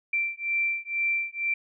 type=beating tone pair; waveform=sine; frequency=2349 / 2351.1 Hz; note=D7 / D7; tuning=0 / +1 cents; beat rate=2.1 Hz; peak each=-28 / -28 dBFS; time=0.13-1.54 s; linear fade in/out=5 ms; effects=none